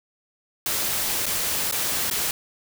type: noise with dropouts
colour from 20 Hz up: white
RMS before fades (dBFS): -25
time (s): 0.66-2.31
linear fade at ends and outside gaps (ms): 2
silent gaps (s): 1.258-1.264 / 1.713-1.723 / 2.101-2.111
effects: none